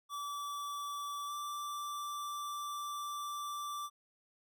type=tone with pitch glide; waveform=square; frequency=1155 to 1170.4 Hz; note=D6 to D6; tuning=-29 to -6 cents; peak=-39 dBFS; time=0.09-3.9 s; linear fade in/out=50 ms; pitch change=+23 cents; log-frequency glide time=1.27-1.32 s; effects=none